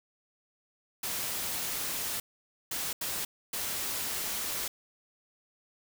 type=noise bursts at uneven times; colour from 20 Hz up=white; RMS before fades=-34 dBFS; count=4; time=1.03-2.2 / 2.71-2.93 / 3.01-3.25 / 3.53-4.68 s; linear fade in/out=5 ms; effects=none